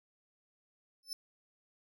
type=tone with exponential growth; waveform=40% pulse; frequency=5274 Hz; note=E8; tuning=in tune; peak=-32 dBFS; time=1.03-1.13 s; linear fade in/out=1 ms; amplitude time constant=21 ms; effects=none